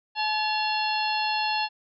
harmonic tone with a mistuned harmonic, 858 Hz, A5, 44 cents flat, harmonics 1 / 2 / 3 / 4 / 5 / 6, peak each -26 / -35 / -30 / -37 / -31 / -41 dBFS, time 0.15-1.69 s, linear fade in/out 50 ms, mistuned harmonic 3, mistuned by +110 cents, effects none

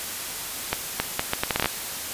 accelerating click train, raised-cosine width 0.3 ms, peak -5 dBFS, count 11, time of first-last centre 0.73-1.658 s, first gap 270 ms, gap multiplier 0.72, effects white hiss -32 dBFS RMS until 2.13 s + resampled to 32000 Hz

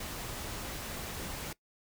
pink noise, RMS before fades -40 dBFS, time 0-1.53 s, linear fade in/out 5 ms, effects noise-tail reverb RT60 0.1 s tail -20 dB re dry

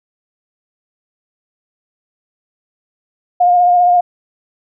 sine tone with vibrato, 711 Hz, F5, 31 cents sharp, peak -7 dBFS, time 3.4-4.01 s, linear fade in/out 10 ms, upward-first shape sine, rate 15 Hz, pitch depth 22 cents each way, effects none

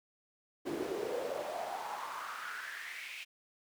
brown noise with high-pass filter sweep, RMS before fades -40 dBFS, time 0.65-3.25 s, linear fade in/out 20 ms, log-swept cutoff 320 to 2600 Hz, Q 5.3, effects none

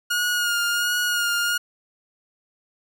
sawtooth tone with vibrato, 1431 Hz, F6, 42 cents sharp, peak -17 dBFS, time 0.1-1.58 s, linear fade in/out 10 ms, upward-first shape sine, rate 1.4 Hz, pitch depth 27 cents each way, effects none

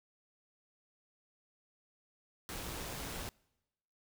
pink noise with amplitude modulation, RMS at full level -41 dBFS, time 2.49-3.29 s, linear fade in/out 0 ms, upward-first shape sine, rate 120 Hz, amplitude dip 30%, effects noise-tail reverb RT60 1.0 s tail -26 dB re dry

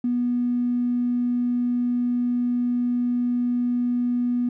triangle tone, 243.8 Hz, B3, 22 cents flat, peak -16 dBFS, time 0.04-4.49 s, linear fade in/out 5 ms, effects tanh soft clip ceiling -18 dBFS

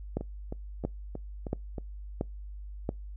two click trains, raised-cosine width 2 ms, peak -23 / -16 dBFS, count 6 / 5, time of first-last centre 0.21-1.782 / 0.17-2.891 s, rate 3.18 / 1.47 Hz, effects noise-tail reverb RT60 0.2 s tail -26 dB re dry + added 50 Hz sine -39 dBFS peak until 3.16 s

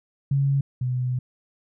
sine tone pair in turn, 138.59 / 125.92 Hz, C#3 / B2, 0 / +34 cents, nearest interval major second, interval 166 cents, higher first, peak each -18 / -22 dBFS, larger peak first, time 0.31-0.61 / 0.81-1.19 s, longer second, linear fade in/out 5 ms, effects none

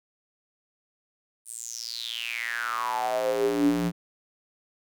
square tone with high-pass filter sweep, 58.27 Hz, A#1, in tune, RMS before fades -28 dBFS, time 1.45-3.92 s, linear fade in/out 50 ms, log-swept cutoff 9500 to 190 Hz, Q 8.6, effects none

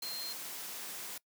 sine tone in noise, 4186 Hz, C8, in tune, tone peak -39 dBFS, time 0.02-0.33 s, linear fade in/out 5 ms, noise white, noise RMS -43 dBFS, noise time 0.02-1.18 s, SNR +1 dB, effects noise-tail reverb RT60 0.1 s tail -22 dB re dry + high-pass 200 Hz 12 dB/octave

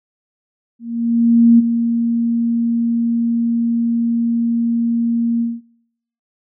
sine tone with ADSR envelope, 233.1 Hz, A#3, in tune, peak -5 dBFS, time 0.79-5.61 s, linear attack 800 ms, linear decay 18 ms, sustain -9 dB, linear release 200 ms, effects noise-tail reverb RT60 0.8 s tail -24 dB re dry

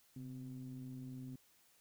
triangle ring-modulated tone, 61.74 Hz, B1, in tune, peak -40 dBFS, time 0.16-1.36 s, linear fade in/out 5 ms, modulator 195 Hz, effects white hiss -70 dBFS RMS until 1.8 s

